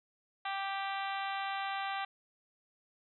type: harmonic tone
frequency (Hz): 392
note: G4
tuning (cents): 0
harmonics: 2 / 3 / 4 / 5 / 6 / 7 / 8 / 9 / 10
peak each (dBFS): -37 / -41 / -43 / -45 / -47 / -48 / -49 / -50 / -51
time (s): 0.45-2.05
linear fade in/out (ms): 5
effects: none